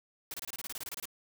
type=noise bursts; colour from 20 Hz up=white; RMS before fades=-40 dBFS; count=14; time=0.31-1.055 s; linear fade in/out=2 ms; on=30 ms; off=25 ms; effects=none